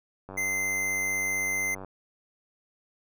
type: click train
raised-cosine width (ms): 1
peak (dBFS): -27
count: 150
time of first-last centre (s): 0.29-1.847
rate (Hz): 95.7
type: tone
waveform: square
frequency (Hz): 2074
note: C7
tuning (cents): -16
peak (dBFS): -27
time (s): 0.37-1.75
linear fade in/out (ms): 10
effects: none